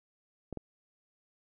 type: clicks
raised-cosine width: 2 ms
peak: -25 dBFS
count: 2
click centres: 0.527 / 0.573 s
effects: none